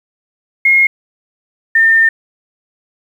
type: tone pair in turn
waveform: sine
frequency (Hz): 2150 / 1807.9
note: C7 / A6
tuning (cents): +47 / +46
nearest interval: minor third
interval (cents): 301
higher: first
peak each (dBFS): -6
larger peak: neither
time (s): 0.65-0.87 / 1.75-2.09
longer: second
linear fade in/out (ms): 5
effects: 7-bit